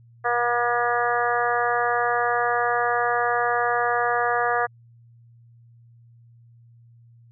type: harmonic tone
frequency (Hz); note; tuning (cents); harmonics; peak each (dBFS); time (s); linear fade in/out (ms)
240; B3; -49; 2 / 3 / 4 / 5 / 6 / 7 / 8; -27 / -24 / -31 / -26 / -31 / -27 / -34; 0.24-4.67; 20
effects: added 117 Hz sine -49 dBFS peak until 7.31 s